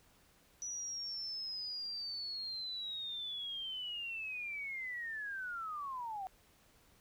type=linear sweep; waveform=sine; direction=down; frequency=5910 to 740 Hz; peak=-39 dBFS; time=0.62-6.27 s; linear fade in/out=0 ms; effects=pink hiss -67 dBFS RMS until 7 s